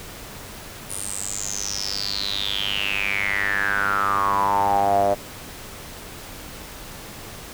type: tone with band-pass filter sweep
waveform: sawtooth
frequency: 100 Hz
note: G2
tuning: 35 cents sharp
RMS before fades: -23 dBFS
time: 0.89-5.15 s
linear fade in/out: 20 ms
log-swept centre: 9800 to 620 Hz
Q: 9.3
effects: pink hiss -38 dBFS RMS until 7.53 s